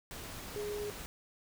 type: tone in noise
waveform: sine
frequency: 415.3 Hz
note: G#4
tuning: in tune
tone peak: -36 dBFS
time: 0.56-0.9 s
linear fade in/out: 0 ms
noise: pink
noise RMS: -45 dBFS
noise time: 0.11-1.06 s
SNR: +6 dB
effects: none